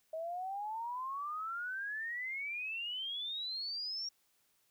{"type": "exponential sweep", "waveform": "sine", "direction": "up", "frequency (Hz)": [630, 5630], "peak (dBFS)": -37, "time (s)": [0.13, 4.09], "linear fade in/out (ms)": 5, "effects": ["white hiss -74 dBFS RMS until 4.7 s"]}